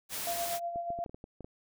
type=noise; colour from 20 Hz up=white; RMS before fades=-37 dBFS; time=0.09-0.6 s; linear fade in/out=50 ms
type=tone with tremolo; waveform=sine; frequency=688 Hz; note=F5; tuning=26 cents flat; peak=-31 dBFS; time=0.27-1.04 s; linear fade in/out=0 ms; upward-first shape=sine; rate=8.3 Hz; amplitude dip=50%
type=clicks; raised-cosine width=2 ms; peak=-31 dBFS; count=9; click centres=0.759 / 0.904 / 0.989 / 1.062 / 1.095 / 1.145 / 1.241 / 1.407 / 1.445 s
effects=none